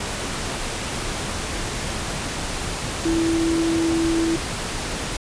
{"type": "tone in noise", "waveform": "sine", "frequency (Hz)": 329.6, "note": "E4", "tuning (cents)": 0, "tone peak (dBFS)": -18, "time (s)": [3.05, 4.36], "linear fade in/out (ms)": 5, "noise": "pink", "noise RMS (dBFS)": -27, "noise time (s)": [0, 5.17], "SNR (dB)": 6, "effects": ["resampled to 22050 Hz"]}